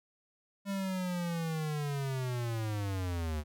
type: linear sweep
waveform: square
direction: down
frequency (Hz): 200 to 73.42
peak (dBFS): -33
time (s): 0.65-3.44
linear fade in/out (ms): 50
effects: none